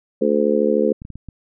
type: harmonic tone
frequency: 73.42 Hz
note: D2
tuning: in tune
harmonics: 3 / 4 / 5 / 6 / 7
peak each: -21 / -24 / -22 / -19 / -20 dBFS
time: 0.21-0.93 s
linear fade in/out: 10 ms
type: clicks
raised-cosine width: 5 ms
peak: -22 dBFS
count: 5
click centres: 1.019 / 1.051 / 1.103 / 1.156 / 1.287 s
effects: none